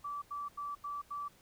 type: tone bursts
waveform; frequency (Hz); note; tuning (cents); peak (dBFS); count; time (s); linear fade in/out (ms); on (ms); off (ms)
sine; 1158; D6; -25; -37; 5; 0.04-1.284; 10; 180; 86
effects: pink hiss -64 dBFS RMS until 1.41 s